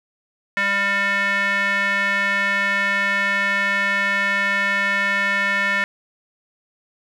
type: tone with band-pass filter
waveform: square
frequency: 199.3 Hz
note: G3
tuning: 29 cents sharp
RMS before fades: -20 dBFS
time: 0.57-5.84 s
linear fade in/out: 0 ms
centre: 1900 Hz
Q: 4.7
effects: none